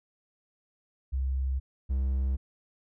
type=tone pair in turn; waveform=sine / triangle; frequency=66.1 / 66.1 Hz; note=C2 / C2; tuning=+18 / +18 cents; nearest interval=unison; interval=0 cents; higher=neither; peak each=-26 / -23 dBFS; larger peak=second; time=1.12-1.6 / 1.89-2.37 s; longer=neither; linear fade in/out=20 ms; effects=none

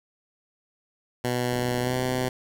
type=tone with pitch glide; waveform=10% pulse; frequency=123.47 to 127.23 Hz; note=B2 to C3; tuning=0 to -48 cents; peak=-16 dBFS; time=1.24-2.29 s; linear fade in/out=5 ms; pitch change=+52 cents; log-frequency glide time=1.8-1.95 s
type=click train; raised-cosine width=2 ms; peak=-24 dBFS; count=25; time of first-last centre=1.53-2.275 s; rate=32.2 Hz
effects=none

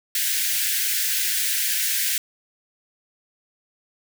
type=high-pass noise; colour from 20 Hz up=white; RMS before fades=-23 dBFS; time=0.15-2.18 s; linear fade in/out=2 ms; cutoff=1500 Hz; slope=96 dB/octave; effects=none

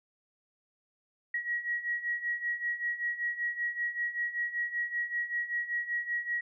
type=beating tone pair; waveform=sine; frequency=1905 / 1910.2 Hz; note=A#6 / A#6; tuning=+37 / +42 cents; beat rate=5.2 Hz; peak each=-36 / -32 dBFS; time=1.34-6.41 s; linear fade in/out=5 ms; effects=none

